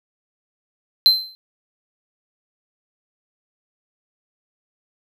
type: tone with exponential decay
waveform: triangle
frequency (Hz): 4096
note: C8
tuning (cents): -38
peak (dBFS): -5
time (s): 1.06-1.35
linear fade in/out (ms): 0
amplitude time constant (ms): 63
effects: none

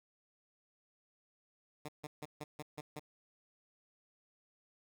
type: tone bursts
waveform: 10% pulse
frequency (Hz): 150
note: D3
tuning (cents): +37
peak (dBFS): -34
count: 7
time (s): 1.85-2.995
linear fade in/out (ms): 5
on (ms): 35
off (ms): 150
effects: none

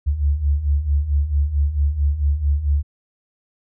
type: beating tone pair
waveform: sine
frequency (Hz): 69.2 / 73.7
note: C#2 / D2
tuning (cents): -2 / +7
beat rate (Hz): 4.5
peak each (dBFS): -22 / -17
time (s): 0.06-2.83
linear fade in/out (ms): 20
effects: none

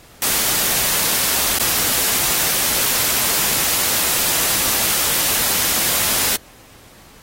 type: noise with dropouts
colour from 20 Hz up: white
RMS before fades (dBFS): -18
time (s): 0.22-6.36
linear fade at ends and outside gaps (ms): 1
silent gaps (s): 1.586-1.597
effects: pink hiss -46 dBFS RMS until 7.22 s + AAC 48 kbps

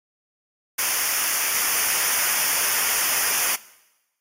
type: noise with comb filter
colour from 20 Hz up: white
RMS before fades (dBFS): -22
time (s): 0.78-3.56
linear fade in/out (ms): 10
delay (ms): 0.25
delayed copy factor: -0.8
effects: noise-tail reverb RT60 1.0 s tail -20 dB re dry + AAC 48 kbps

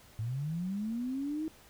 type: linear sweep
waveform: sine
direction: up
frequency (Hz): 105.5 to 320.8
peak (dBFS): -32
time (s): 0.19-1.48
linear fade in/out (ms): 0
effects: pink hiss -58 dBFS RMS until 1.69 s

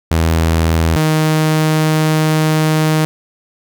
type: tone pair in turn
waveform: sawtooth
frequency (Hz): 81.6 / 156.15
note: E2 / D#3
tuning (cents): -17 / +7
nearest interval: major seventh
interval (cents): 1124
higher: second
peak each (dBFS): -7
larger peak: neither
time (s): 0.11-0.96 / 0.96-3.05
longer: second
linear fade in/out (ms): 0
effects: none

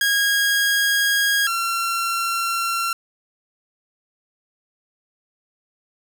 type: tone pair in turn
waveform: sawtooth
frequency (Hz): 1638 / 1363.5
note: G#6 / F6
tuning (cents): -24 / -42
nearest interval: minor third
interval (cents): 318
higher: first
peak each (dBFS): -13 / -17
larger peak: first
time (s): 0.01-1.47 / 1.47-2.93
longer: neither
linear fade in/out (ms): 2
effects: none

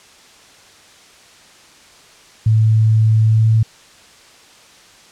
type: tone with pitch glide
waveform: sine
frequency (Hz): 110 to 111.21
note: A2 to A2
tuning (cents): 0 to +19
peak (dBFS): -9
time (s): 2.46-3.63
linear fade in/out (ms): 5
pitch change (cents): +19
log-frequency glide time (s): 3.24-3.52
effects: white hiss -45 dBFS RMS until 5.11 s + low-pass 7000 Hz 12 dB/octave

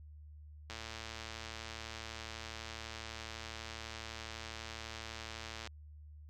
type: click train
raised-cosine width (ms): 0.2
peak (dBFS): -26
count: 558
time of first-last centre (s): 0.7-5.673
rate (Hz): 112
effects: added 75 Hz sine -50 dBFS peak until 6.29 s + MP3 96 kbps

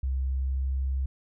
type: tone with pitch glide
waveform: sine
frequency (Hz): 65.8 to 66.45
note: C2 to C2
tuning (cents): +10 to +27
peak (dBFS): -25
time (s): 0.03-1.06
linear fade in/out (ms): 5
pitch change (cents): +17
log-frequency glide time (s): 0.19-0.68
effects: none

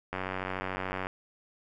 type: click train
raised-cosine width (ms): 0.5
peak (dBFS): -18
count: 89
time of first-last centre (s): 0.13-1.069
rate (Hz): 93.7
effects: none

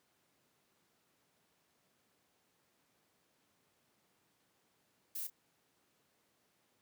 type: noise with echo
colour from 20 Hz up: violet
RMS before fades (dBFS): -41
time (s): 5.15-5.27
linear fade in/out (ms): 5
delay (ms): 31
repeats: 1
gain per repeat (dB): -13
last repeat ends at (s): 5.301
effects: pink hiss -75 dBFS RMS until 6.81 s + high-pass 150 Hz 12 dB/octave

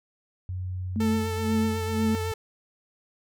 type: tone with pitch glide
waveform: sine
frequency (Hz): 91.8 to 90.64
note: F#2 to F#2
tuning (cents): -13 to -35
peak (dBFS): -29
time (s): 0.49-2.32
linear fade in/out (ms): 0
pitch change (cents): -22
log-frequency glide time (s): 0.93-2.09
type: tone with tremolo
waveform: sine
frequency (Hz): 220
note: A3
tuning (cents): 0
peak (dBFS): -21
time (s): 0.96-2.15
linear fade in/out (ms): 0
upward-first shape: sine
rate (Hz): 2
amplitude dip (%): 95
type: tone with vibrato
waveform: sawtooth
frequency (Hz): 442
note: A4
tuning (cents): +8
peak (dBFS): -26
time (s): 1-2.34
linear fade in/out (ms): 5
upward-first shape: triangle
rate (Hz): 8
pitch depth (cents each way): 24
effects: none

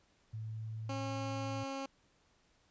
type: tone with pitch glide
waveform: sine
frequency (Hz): 110 to 110.77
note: A2 to A2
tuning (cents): 0 to +12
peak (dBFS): -39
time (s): 0.33-1.64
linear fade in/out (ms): 10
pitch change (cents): +12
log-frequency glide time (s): 0.44-1
type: tone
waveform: 15% pulse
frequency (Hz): 271.6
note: C#4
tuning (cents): -35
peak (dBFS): -32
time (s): 0.89-1.86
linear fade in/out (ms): 5
effects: pink hiss -71 dBFS RMS until 2.7 s + resampled to 16000 Hz

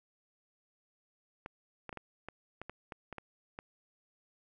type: clicks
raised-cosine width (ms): 0.5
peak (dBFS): -27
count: 11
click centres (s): 1.461 / 1.893 / 1.928 / 1.973 / 2.286 / 2.616 / 2.696 / 2.922 / 3.127 / 3.183 / 3.589
effects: none

